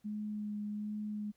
sine tone with vibrato, 209.7 Hz, G#3, 17 cents sharp, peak -36 dBFS, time 0.04-1.32 s, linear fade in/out 20 ms, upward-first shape sine, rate 1.3 Hz, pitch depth 13 cents each way, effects pink hiss -75 dBFS RMS until 1.36 s

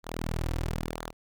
sawtooth tone with flanger, 40.51 Hz, E1, 29 cents flat, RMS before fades -33 dBFS, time 0.03-1.13 s, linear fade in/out 50 ms, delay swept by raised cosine 0.36 to 4.86 ms, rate 1 Hz, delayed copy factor -0.8, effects none

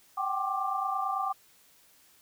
sine tone cluster, 760 / 789 / 1079 / 1182 Hz, F#5 / G5 / C#6 / D6, +46 / +11 / -47 / +11 cents, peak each -34 / -34 / -38 / -31 dBFS, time 0.17-1.33 s, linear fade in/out 10 ms, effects white hiss -61 dBFS RMS until 2.21 s

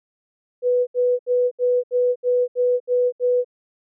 sine tone bursts, 493.9 Hz, B4, in tune, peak -15 dBFS, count 9, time 0.62-3.446 s, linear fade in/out 50 ms, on 250 ms, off 72 ms, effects none

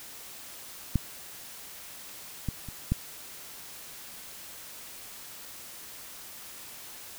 clicks, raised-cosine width 5 ms, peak -11 / -17 / -27 / -12 dBFS, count 4, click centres 0.957 / 2.487 / 2.687 / 2.92 s, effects white hiss -45 dBFS RMS until 7.18 s

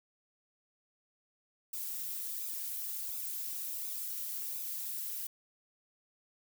violet noise with flanger, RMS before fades -39 dBFS, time 1.73-5.27 s, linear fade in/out 5 ms, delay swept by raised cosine 0.79 to 4.29 ms, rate 1.4 Hz, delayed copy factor +1, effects none

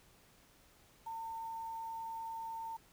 sine tone with quantisation, 905 Hz, A5, 48 cents sharp, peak -40 dBFS, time 1.06-2.77 s, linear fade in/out 10 ms, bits 10, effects pink hiss -65 dBFS RMS until 2.92 s

